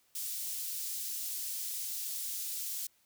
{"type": "high-pass noise", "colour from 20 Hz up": "white", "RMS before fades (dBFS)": -38, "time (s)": [0.15, 2.87], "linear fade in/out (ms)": 5, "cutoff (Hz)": 4800, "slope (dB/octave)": 12, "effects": ["white hiss -70 dBFS RMS until 3.05 s"]}